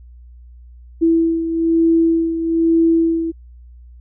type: beating tone pair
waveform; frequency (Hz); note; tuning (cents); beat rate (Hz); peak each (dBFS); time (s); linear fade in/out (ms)
sine; 329.6 / 330.7; E4 / E4; 0 / +6; 1.1; -13 / -20; 1.01-3.32; 20
effects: added 60 Hz sine -38 dBFS peak until 4 s